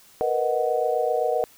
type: chord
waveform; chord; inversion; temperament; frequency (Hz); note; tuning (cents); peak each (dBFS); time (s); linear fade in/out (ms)
sine; B major seventh; third; equal; 466.2 / 493.9 / 622.3 / 740; A#4 / B4 / D#5 / F#5; 0 / 0 / 0 / 0; -26; 0.21-1.44; 0
effects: white hiss -53 dBFS RMS until 1.57 s